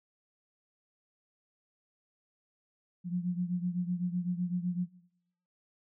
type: beating tone pair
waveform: sine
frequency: 176 / 183.9 Hz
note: F3 / F#3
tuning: +14 / -10 cents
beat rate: 7.9 Hz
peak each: -31 / -35 dBFS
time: 3.04-4.88 s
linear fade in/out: 50 ms
effects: noise-tail reverb RT60 0.8 s tail -21 dB re dry